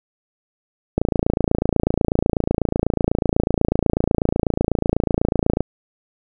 click train, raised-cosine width 2 ms, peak -3 dBFS, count 131, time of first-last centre 0.98-5.606 s, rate 28.1 Hz, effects none

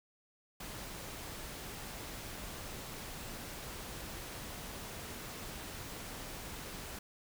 pink noise, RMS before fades -45 dBFS, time 0.6-6.99 s, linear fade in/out 5 ms, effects none

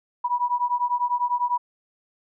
sine beating tone pair, 970 / 980 Hz, B5 / B5, -31 / -14 cents, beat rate 10 Hz, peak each -24 dBFS, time 0.24-1.58 s, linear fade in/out 10 ms, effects none

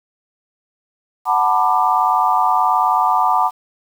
sine chord, B minor seventh, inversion second, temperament just, 740.8 / 889 / 987.8 / 1185.3 Hz, F#5 / A5 / B5 / D6, +2 / +18 / 0 / +16 cents, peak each -18 dBFS, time 1.25-3.51 s, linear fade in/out 50 ms, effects 7-bit

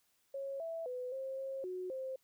sine tone with pitch steps, 548 / 659 / 501 / 532 / 537 / 366.9 / 525 Hz, C#5 / E5 / B4 / C5 / C5 / F#4 / C5, -20 / -1 / +25 / +29 / +45 / -15 / +6 cents, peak -38 dBFS, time 0.34-2.16 s, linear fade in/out 5 ms, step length 260 ms, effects white hiss -75 dBFS RMS until 2.23 s

